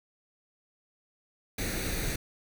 pink noise with comb filter, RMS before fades -32 dBFS, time 1.58-2.16 s, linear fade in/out 5 ms, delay 0.48 ms, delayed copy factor +0.65, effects none

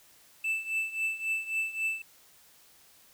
triangle tone with tremolo, 2643 Hz, E7, 4 cents sharp, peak -24 dBFS, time 0.44-2.02 s, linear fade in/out 5 ms, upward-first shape triangle, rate 3.7 Hz, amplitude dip 85%, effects white hiss -59 dBFS RMS until 3.13 s

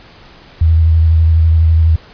sine tone with vibrato, 81 Hz, E2, 30 cents flat, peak -6 dBFS, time 0.61-1.96 s, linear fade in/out 5 ms, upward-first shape sine, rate 12 Hz, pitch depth 31 cents each way, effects pink hiss -40 dBFS RMS until 2.13 s + resampled to 11025 Hz

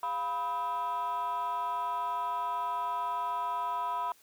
sine tone with frequency modulation, 987.8 Hz, B5, in tune, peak -28 dBFS, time 0.03-4.12 s, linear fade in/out 2 ms, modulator 289 Hz, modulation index 0.72, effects tanh soft clip ceiling -28 dBFS + white hiss -62 dBFS RMS until 4.22 s

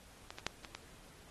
clicks, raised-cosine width 0.2 ms, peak -26 / -27 / -14 / -28 / -24 dBFS, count 5, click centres 0.305 / 0.385 / 0.466 / 0.648 / 0.75 s, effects pink hiss -59 dBFS RMS until 1.3 s + AAC 32 kbps

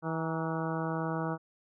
harmonic tone with a mistuned harmonic, 162.2 Hz, E3, 28 cents flat, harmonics 1 / 2 / 3 / 4 / 5 / 6 / 7 / 8 / 9, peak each -34 / -37 / -39 / -40 / -41 / -42 / -42 / -43 / -44 dBFS, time 0.02-1.38 s, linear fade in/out 50 ms, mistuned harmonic 6, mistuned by -62 cents, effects none

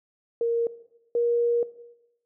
sine tone pair in turn, 466.2 / 473.3 Hz, A#4 / A#4, 0 / +26 cents, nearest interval unison, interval 26 cents, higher second, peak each -21 / -20 dBFS, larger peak second, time 0.41-0.67 / 1.15-1.63 s, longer second, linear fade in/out 2 ms, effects noise-tail reverb RT60 0.9 s tail -17 dB re dry

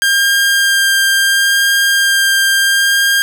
sawtooth tone with vibrato, 1600 Hz, G6, 35 cents sharp, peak -6 dBFS, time 0.02-3.22 s, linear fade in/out 0 ms, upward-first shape sine, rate 0.73 Hz, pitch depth 9 cents each way, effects none

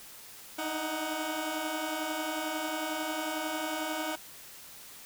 15% pulse tone cluster, 303.5 / 314.6 / 744 Hz, D#4 / D#4 / F#5, -43 / +19 / +9 cents, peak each -34 / -28 / -31 dBFS, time 0.58-4.16 s, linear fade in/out 10 ms, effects white hiss -49 dBFS RMS until 5.05 s

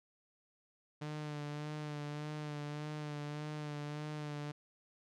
sawtooth tone with vibrato, 149.2 Hz, D3, 28 cents sharp, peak -36 dBFS, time 1.01-4.52 s, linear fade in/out 10 ms, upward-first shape sine, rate 1.7 Hz, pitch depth 29 cents each way, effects low-pass 6000 Hz 12 dB/octave

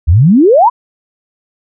sine exponential sweep, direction up, 71.2 to 1046.5 Hz, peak -3 dBFS, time 0.07-0.7 s, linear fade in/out 20 ms, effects none

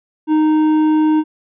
triangle tone with hard clipping, 309.6 Hz, D#4, 9 cents flat, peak -12 dBFS, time 0.27-1.24 s, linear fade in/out 50 ms, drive 10 dB, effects resampled to 8000 Hz

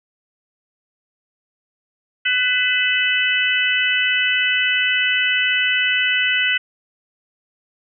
harmonic tone with a mistuned harmonic, 499.6 Hz, B4, 20 cents sharp, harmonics 3 / 4 / 5 / 6, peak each -21 / -21 / -21 / -21 dBFS, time 2.25-6.58 s, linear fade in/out 10 ms, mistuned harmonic 5, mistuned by +68 cents, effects none

